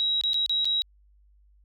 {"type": "tone with dropouts", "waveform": "sine", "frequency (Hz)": 3849, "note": "B7", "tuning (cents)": -45, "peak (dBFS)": -22, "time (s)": [0, 0.82], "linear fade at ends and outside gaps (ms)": 0, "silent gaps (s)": [[0.212, 0.237], [0.333, 0.343], [0.462, 0.495], [0.646, 0.654]], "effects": ["added 50 Hz sine -56 dBFS peak until 1.64 s"]}